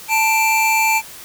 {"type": "tone pair together", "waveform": "square", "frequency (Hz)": [883.6, 2353], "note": ["A5", "D7"], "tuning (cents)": [7, 3], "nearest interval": "octave + perfect fourth", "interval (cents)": 1696, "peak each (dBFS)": -17, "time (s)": [0.08, 1.02], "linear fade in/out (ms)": 50, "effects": ["white hiss -37 dBFS RMS until 1.24 s"]}